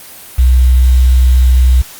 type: tone with quantisation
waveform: sine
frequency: 63.1 Hz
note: B1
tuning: 38 cents sharp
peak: -4 dBFS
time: 0.38-1.82 s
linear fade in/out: 10 ms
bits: 5
effects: white hiss -33 dBFS RMS until 1.99 s + Opus 32 kbps